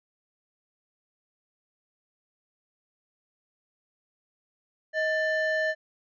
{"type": "ring-modulated tone", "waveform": "triangle", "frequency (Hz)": 1200, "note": "D6", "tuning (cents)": 37, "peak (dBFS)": -19, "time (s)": [4.93, 5.75], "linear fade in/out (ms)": 50, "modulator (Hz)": 571, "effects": ["resampled to 16000 Hz"]}